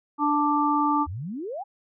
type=harmonic tone; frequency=294.1 Hz; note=D4; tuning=3 cents sharp; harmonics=1 / 3 / 4; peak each=-24 / -24 / -24 dBFS; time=0.18-1.07 s; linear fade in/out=50 ms
type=exponential sweep; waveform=sine; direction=up; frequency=73.42 to 855 Hz; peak=-30 dBFS; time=1.06-1.64 s; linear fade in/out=20 ms
effects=none

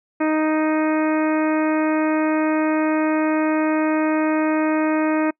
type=harmonic tone; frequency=311.1 Hz; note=D#4; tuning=in tune; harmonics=1 / 2 / 3 / 4 / 5 / 6 / 7 / 8; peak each=-18 / -24 / -28 / -30 / -32 / -34 / -35 / -36 dBFS; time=0.2-5.31 s; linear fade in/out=10 ms; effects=noise-tail reverb RT60 0.1 s tail -26 dB re dry

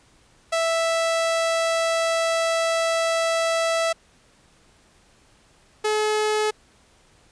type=tone pair in turn; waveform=sawtooth; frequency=659.3 / 427.3 Hz; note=E5 / G#4; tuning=0 / +49 cents; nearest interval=minor sixth; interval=751 cents; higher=first; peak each=-16 dBFS; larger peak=neither; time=0.52-3.93 / 5.84-6.51 s; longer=first; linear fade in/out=10 ms; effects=pink hiss -57 dBFS RMS until 7.31 s + resampled to 22050 Hz

